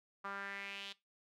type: tone with band-pass filter sweep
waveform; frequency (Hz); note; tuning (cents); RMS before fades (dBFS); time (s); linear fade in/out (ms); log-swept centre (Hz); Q
sawtooth; 198.2; G3; +19; -45; 0.24-0.93; 10; 1200 to 3500; 3.6
effects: noise-tail reverb RT60 0.2 s tail -20 dB re dry